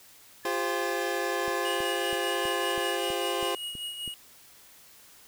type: tone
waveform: sine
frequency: 1714 Hz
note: A6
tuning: 46 cents flat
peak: -35 dBFS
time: 0.43-3 s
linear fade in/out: 50 ms
type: chord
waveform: 25% pulse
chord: F suspended second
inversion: none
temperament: equal with one note detuned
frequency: 349.2 / 400.9 / 523.3 Hz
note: F4 / G4 / C5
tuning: 0 / +39 / 0 cents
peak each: -29 dBFS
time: 0.45-3.55 s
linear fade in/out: 2 ms
type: click train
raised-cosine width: 3 ms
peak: -30 dBFS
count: 9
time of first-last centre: 1.48-4.077 s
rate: 3.08 Hz
type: tone with tremolo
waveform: square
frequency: 2886 Hz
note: F#7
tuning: 44 cents flat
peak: -33 dBFS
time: 1.65-4.14 s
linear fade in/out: 0 ms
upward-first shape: sine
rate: 5.1 Hz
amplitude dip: 50%
effects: white hiss -54 dBFS RMS until 5.27 s